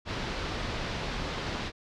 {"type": "low-pass noise", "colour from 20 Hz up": "pink", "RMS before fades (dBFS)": -34, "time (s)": [0.05, 1.72], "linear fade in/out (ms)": 50, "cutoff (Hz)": 4900, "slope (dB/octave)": 24, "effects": []}